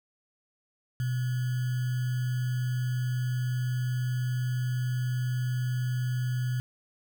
sine tone with sample-and-hold, 125.3 Hz, B2, 25 cents sharp, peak -26 dBFS, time 1-6.6 s, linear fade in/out 0 ms, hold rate 1575 Hz, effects none

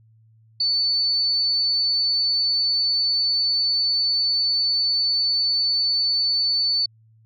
sine tone, 4495 Hz, C#8, 23 cents sharp, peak -18 dBFS, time 0.6-6.86 s, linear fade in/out 5 ms, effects added 111 Hz sine -52 dBFS peak until 7.25 s

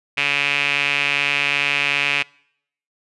sawtooth tone with band-pass filter, 142.6 Hz, C#3, 49 cents sharp, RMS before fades -20 dBFS, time 0.17-2.23 s, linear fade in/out 10 ms, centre 2500 Hz, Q 5.5, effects noise-tail reverb RT60 0.7 s tail -25 dB re dry + resampled to 24000 Hz

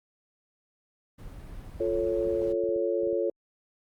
brown noise, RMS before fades -42 dBFS, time 1.18-2.53 s, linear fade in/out 10 ms
sine chord, F augmented, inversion none, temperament equal, 349.2 / 440 / 554.4 Hz, F4 / A4 / C#5, 0 / 0 / 0 cents, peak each -29 dBFS, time 1.8-3.3 s, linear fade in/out 5 ms
clicks, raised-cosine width 3 ms, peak -35 dBFS, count 8, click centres 2.275 / 2.537 / 2.638 / 2.69 / 2.762 / 3.034 / 3.072 / 3.129 s
effects Opus 32 kbps

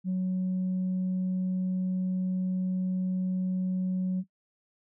sine tone, 185 Hz, F#3, in tune, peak -24 dBFS, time 0.04-4.24 s, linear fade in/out 50 ms, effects noise-tail reverb RT60 0.1 s tail -19 dB re dry + tanh soft clip ceiling -24 dBFS

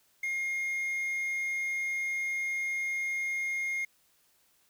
triangle tone with quantisation, 2135 Hz, C7, 34 cents sharp, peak -28 dBFS, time 0.23-3.85 s, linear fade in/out 5 ms, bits 9, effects white hiss -68 dBFS RMS until 4.69 s

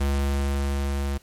square tone with level ramp, 69.7 Hz, C#2, 10 cents sharp, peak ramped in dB -21 to -25 dBFS, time 0-1.18 s, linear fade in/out 10 ms, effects pink hiss -57 dBFS RMS until 1.22 s + MP3 64 kbps

